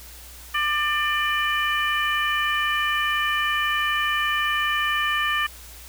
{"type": "harmonic tone", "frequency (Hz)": 596, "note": "D5", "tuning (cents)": 25, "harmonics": [2, 3, 4, 5], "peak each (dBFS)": [-25, -24, -29, -28], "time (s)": [0.54, 5.47], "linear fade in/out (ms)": 10, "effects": ["added 60 Hz sine -44 dBFS peak until 5.88 s", "white hiss -44 dBFS RMS until 5.88 s"]}